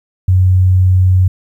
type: tone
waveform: sine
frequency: 92.5 Hz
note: F#2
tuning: in tune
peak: -6 dBFS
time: 0.28-1.28 s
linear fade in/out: 5 ms
effects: 8-bit